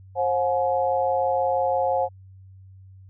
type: tone cluster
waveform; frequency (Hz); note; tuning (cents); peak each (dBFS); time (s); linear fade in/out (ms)
sine; 533 / 722 / 848; C5 / F#5 / G#5; +32 / -43 / +36; -23 / -24 / -26; 0.15-2.09; 50
effects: added 95 Hz sine -44 dBFS peak until 3.09 s